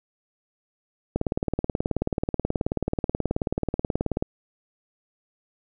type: click train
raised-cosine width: 2 ms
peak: -10 dBFS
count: 58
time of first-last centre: 1.16-4.225 s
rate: 18.6 Hz
effects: none